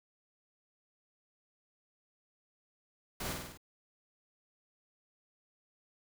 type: noise with echo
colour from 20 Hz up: pink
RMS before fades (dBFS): -39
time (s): 3.2-3.33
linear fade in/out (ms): 5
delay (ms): 49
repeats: 5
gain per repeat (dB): -3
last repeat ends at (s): 3.575
effects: none